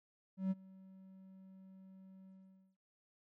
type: tone with ADSR envelope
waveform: triangle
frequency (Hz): 190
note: F#3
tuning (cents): +46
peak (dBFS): -29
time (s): 0.37-2.77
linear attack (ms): 140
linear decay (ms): 30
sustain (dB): -24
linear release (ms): 490
effects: none